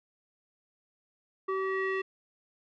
square tone with low-pass filter sweep, 382.7 Hz, G4, 42 cents flat, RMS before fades -31 dBFS, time 1.48-2.02 s, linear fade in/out 10 ms, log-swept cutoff 1400 to 2300 Hz, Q 4, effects none

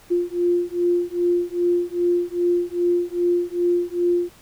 sine beating tone pair, 349.2 / 351.7 Hz, F4 / F4, 0 / +12 cents, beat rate 2.5 Hz, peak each -21 dBFS, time 0.1-4.3 s, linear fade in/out 20 ms, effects pink hiss -50 dBFS RMS until 4.41 s

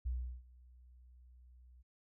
sine tone with ADSR envelope, 61.74 Hz, B1, in tune, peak -33 dBFS, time 0.05-1.83 s, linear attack 14 ms, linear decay 360 ms, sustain -24 dB, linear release 21 ms, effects none

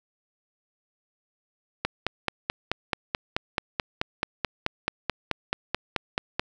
click train, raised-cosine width 0.3 ms, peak -8 dBFS, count 22, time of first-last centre 1.85-6.395 s, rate 4.62 Hz, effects none

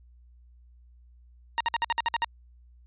sawtooth tone bursts, 932.3 Hz, A#5, in tune, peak -19 dBFS, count 9, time 1.58-2.245 s, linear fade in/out 0 ms, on 25 ms, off 55 ms, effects added 60 Hz sine -52 dBFS peak until 2.86 s + resampled to 8000 Hz

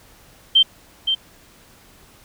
sine tone with echo, 3136 Hz, G7, in tune, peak -9 dBFS, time 0.55-0.63 s, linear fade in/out 10 ms, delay 520 ms, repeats 1, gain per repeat -7 dB, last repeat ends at 1.15 s, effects pink hiss -50 dBFS RMS until 2.24 s

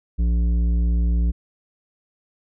sine tone with tanh clipping, 58.27 Hz, A#1, in tune, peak -18 dBFS, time 0.18-1.32 s, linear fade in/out 20 ms, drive 10 dB, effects none

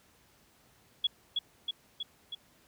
sine tone with echo, 3363 Hz, G#7, 21 cents sharp, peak -24 dBFS, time 1.04-1.07 s, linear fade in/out 5 ms, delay 320 ms, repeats 4, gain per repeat -3 dB, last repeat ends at 2.35 s, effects pink hiss -64 dBFS RMS until 2.67 s + high-pass 60 Hz 12 dB/octave

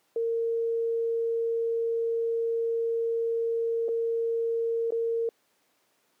sine tone with dropouts, 459.7 Hz, A#4, 24 cents flat, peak -24 dBFS, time 0.16-5.29 s, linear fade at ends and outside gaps 2 ms, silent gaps 3.883-3.888 / 4.906-4.921 s, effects pink hiss -69 dBFS RMS until 6.2 s + high-pass 300 Hz 12 dB/octave

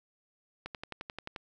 click train, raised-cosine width 0.3 ms, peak -23 dBFS, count 9, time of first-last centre 0.66-1.362 s, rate 11.4 Hz, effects none

